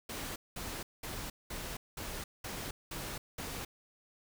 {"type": "noise bursts", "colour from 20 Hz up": "pink", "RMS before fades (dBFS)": -41, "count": 8, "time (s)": [0.09, 3.65], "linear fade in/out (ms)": 5, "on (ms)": 270, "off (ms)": 200, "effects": []}